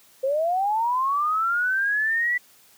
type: linear sweep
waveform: sine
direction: up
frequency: 516 to 1975.5 Hz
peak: -20 dBFS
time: 0.23-2.38 s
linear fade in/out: 10 ms
effects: white hiss -55 dBFS RMS until 2.77 s + high-pass 80 Hz 12 dB/octave